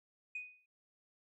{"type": "tone with exponential decay", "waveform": "sine", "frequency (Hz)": 2489, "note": "D#7", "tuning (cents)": 0, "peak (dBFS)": -36, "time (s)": [0.35, 0.66], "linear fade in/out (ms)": 5, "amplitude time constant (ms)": 67, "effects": ["tanh soft clip ceiling -34 dBFS"]}